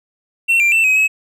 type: tone with pitch steps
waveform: triangle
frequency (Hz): 2711 / 2373 / 2673 / 2534 / 2568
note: E7 / D7 / E7 / D#7 / E7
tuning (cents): +48 / +17 / +23 / +31 / -46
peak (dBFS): -9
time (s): 0.48-1.08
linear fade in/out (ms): 20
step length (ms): 120
effects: none